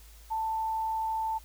sine tone, 886 Hz, A5, 12 cents sharp, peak -28 dBFS, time 0.3-1.39 s, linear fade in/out 20 ms, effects added 54 Hz sine -50 dBFS peak until 1.44 s + white hiss -57 dBFS RMS until 1.44 s

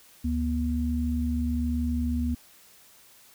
sine tone pair together, 73.42 / 241.5 Hz, D2 / B3, 0 / -39 cents, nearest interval octave + major sixth, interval 2061 cents, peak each -27 dBFS, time 0.24-2.35 s, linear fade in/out 10 ms, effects white hiss -55 dBFS RMS until 3.34 s

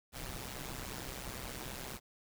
pink noise with amplitude modulation, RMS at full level -40 dBFS, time 0.12-2 s, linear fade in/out 50 ms, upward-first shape sine, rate 129 Hz, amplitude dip 80%, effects none

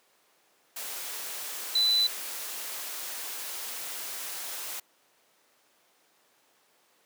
sine tone in noise, 3995 Hz, B7, 19 cents sharp, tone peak -21 dBFS, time 1.75-2.07 s, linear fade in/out 5 ms, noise white, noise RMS -37 dBFS, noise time 0.76-4.8 s, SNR +13 dB, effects pink hiss -65 dBFS RMS until 7.05 s + high-pass 400 Hz 12 dB/octave

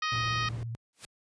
harmonic tone, 625 Hz, D#5, 8 cents sharp, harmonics 2 / 3 / 4 / 5 / 6 / 7 / 8 / 9, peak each -31 / -35 / -37 / -39 / -41 / -42 / -43 / -44 dBFS, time 0.02-0.49 s, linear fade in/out 5 ms
sine tone with vibrato, 115.3 Hz, A#2, 19 cents flat, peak -33 dBFS, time 0.12-0.75 s, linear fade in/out 0 ms, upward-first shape square, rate 15 Hz, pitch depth 36 cents each way
brown noise, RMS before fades -39 dBFS, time 0.12-0.63 s, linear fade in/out 0 ms
white noise with exponential growth, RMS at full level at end -39 dBFS, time 0.93-1.05 s, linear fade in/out 1 ms, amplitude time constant 24 ms
effects high-pass 60 Hz 12 dB/octave + resampled to 22050 Hz

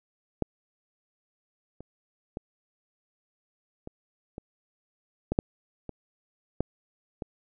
clicks, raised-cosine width 2 ms, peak -12 / -29 / -20 / -25 / -24 / -13 / -8 / -23 / -12 / -20 dBFS, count 10, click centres 0.423 / 1.806 / 2.371 / 3.874 / 4.381 / 5.32 / 5.389 / 5.893 / 6.606 / 7.222 s, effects none

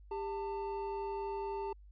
triangle tone pair together, 398.2 / 894 Hz, G4 / A5, +27 / +27 cents, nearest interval octave + major second, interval 1400 cents, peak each -36 / -38 dBFS, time 0.11-1.73 s, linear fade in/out 5 ms, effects added 50 Hz sine -53 dBFS peak until 1.91 s + resampled to 11025 Hz

